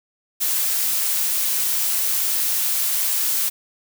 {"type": "noise", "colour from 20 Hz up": "blue", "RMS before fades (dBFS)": -21, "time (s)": [0.4, 3.5], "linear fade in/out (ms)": 20, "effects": []}